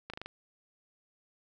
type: slowing click train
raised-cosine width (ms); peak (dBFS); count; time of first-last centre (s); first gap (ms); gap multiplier
0.3; -24; 5; 0.1-0.26; 36; 1.07
effects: none